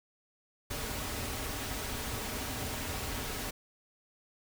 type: noise with comb filter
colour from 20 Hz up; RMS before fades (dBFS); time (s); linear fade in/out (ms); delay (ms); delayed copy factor
pink; -37; 0.7-3.51; 10; 5.8; -0.5
effects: none